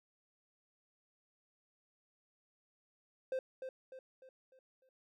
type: tone with echo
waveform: triangle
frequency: 521 Hz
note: C5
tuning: 7 cents flat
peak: -32 dBFS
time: 3.32-3.39 s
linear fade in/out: 2 ms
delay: 300 ms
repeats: 5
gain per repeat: -7 dB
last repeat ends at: 4.89 s
effects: none